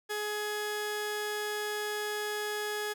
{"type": "tone pair together", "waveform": "sawtooth", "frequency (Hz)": [420, 840], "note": ["G#4", "G#5"], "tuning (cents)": [19, 19], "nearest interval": "octave", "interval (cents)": 1200, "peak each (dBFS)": [-30, -30], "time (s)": [0.09, 2.94], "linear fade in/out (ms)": 20, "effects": []}